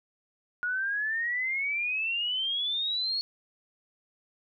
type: exponential sweep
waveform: sine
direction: up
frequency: 1440 to 4379 Hz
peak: -27 dBFS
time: 0.63-3.21 s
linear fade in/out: 0 ms
effects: none